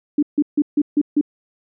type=tone bursts; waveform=sine; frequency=293.7 Hz; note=D4; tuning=in tune; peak=-12 dBFS; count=6; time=0.18-1.212 s; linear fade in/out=5 ms; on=47 ms; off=150 ms; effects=none